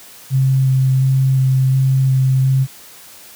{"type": "tone with vibrato", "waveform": "sine", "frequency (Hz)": 132.3, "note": "C3", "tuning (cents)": 20, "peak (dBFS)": -10, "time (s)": [0.3, 2.67], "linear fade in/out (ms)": 50, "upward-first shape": "square", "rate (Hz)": 1.4, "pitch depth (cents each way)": 9, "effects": ["white hiss -40 dBFS RMS until 3.35 s", "high-pass 80 Hz 12 dB/octave"]}